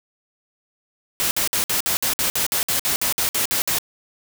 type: noise bursts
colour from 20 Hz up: white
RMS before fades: -21 dBFS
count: 16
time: 1.2-3.785 s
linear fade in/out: 0 ms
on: 110 ms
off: 55 ms
effects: none